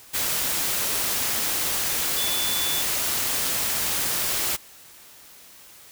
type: tone in noise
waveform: sine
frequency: 3473 Hz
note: A7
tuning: 23 cents flat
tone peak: -28 dBFS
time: 2.16-2.83 s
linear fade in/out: 20 ms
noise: white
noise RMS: -25 dBFS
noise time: 0.13-4.57 s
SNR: -6 dB
effects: white hiss -48 dBFS RMS until 5.91 s